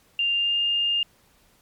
sine tone with pitch glide, 2794 to 2815 Hz, F7 to F7, 0 to +13 cents, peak -20 dBFS, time 0.19-1.03 s, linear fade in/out 2 ms, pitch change +13 cents, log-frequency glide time 0.33-0.59 s, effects pink hiss -60 dBFS RMS until 1.61 s + MP3 96 kbps

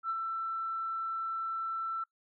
sine tone with ADSR envelope, 1335 Hz, E6, 22 cents sharp, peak -28 dBFS, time 0.03-2.04 s, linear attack 67 ms, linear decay 38 ms, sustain -4 dB, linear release 7 ms, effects noise-tail reverb RT60 0.1 s tail -21 dB re dry + tanh soft clip ceiling -24 dBFS

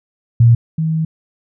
sine tone pair in turn, 117.3 / 159.7 Hz, A#2 / D#3, +11 / +45 cents, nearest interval perfect fourth, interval 534 cents, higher second, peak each -5 / -14 dBFS, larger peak first, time 0.4-0.55 / 0.78-1.05 s, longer second, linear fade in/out 5 ms, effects none

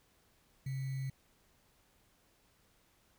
sine tone with sample-and-hold, 133.5 Hz, C3, 35 cents sharp, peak -35 dBFS, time 0.66-1.1 s, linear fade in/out 5 ms, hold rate 2100 Hz, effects pink hiss -70 dBFS RMS until 3.18 s

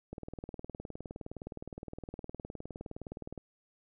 click train, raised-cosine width 2 ms, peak -28 dBFS, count 64, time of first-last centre 0.13-3.377 s, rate 19.4 Hz, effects none

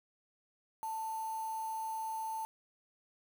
sine tone with quantisation, 886 Hz, A5, 12 cents sharp, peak -36 dBFS, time 0.83-2.45 s, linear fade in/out 0 ms, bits 8, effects none

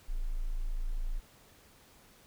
sine tone, 27.67 Hz, A0, 11 cents sharp, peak -30 dBFS, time 0.08-1.2 s, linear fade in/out 20 ms, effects pink hiss -60 dBFS RMS until 2.26 s

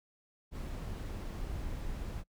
brown noise, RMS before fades -39 dBFS, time 0.51-2.24 s, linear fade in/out 50 ms, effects noise-tail reverb RT60 0.1 s tail -25 dB re dry

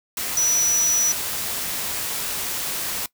sine tone in noise, 5900 Hz, F#8, 6 cents flat, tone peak -17 dBFS, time 0.37-1.12 s, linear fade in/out 2 ms, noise white, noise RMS -27 dBFS, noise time 0.17-3.06 s, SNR +7 dB, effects noise-tail reverb RT60 0.1 s tail -20 dB re dry

